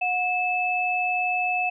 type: tone pair together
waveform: sine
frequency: 728.5 / 2618 Hz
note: F#5 / E7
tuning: -27 / -13 cents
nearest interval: octave + minor seventh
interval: 2214 cents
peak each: -25 / -24 dBFS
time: 0.01-1.7 s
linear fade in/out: 10 ms
effects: none